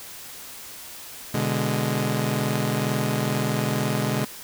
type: chord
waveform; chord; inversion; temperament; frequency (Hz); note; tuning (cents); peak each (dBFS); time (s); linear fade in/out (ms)
sawtooth; G# diminished; first; equal with one note detuned; 124.62 / 146.83 / 207.7; B2 / D3 / G#3; +16 / 0 / 0; -23; 1.34-4.25; 5
effects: white hiss -40 dBFS RMS until 4.43 s